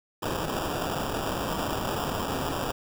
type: noise with sample-and-hold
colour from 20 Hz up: white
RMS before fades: -30 dBFS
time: 0.22-2.72 s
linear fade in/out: 10 ms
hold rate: 2100 Hz
effects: none